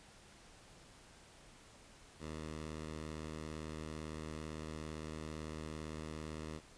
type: tone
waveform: 10% pulse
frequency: 77.78 Hz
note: D#2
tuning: in tune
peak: -35 dBFS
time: 2.19-6.61 s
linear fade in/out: 50 ms
effects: pink hiss -60 dBFS RMS until 6.77 s + resampled to 22050 Hz